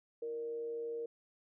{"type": "tone with frequency modulation", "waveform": "sine", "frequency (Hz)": 466.2, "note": "A#4", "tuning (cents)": 0, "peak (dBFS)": -37, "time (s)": [0.22, 1.06], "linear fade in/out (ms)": 5, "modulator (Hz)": 137, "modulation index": 0.25, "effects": []}